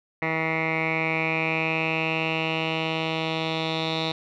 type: tone with low-pass filter sweep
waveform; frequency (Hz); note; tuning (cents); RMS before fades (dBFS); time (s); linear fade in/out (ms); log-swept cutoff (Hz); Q
10% pulse; 160.8; E3; -43; -26; 0.22-4.12; 2; 2000 to 3700; 6.8
effects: none